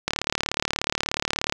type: click train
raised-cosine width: 0.2 ms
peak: -5 dBFS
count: 54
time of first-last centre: 0.08-1.524 s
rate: 36.7 Hz
effects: none